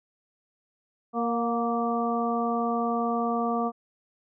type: harmonic tone with a mistuned harmonic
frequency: 233.1 Hz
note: A#3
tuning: in tune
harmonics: 1 / 2 / 3 / 4 / 5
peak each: -28 / -31 / -29 / -39 / -31 dBFS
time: 1.13-3.72 s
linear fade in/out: 50 ms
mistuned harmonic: 3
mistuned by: +25 cents
effects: none